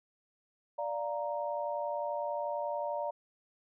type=chord; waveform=sine; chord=Bb major; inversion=first; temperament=equal; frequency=587.3 / 698.5 / 932.3 Hz; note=D5 / F5 / Bb5; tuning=0 / 0 / 0 cents; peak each=-35 / -39 / -37 dBFS; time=0.78-3.11 s; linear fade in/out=10 ms; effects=none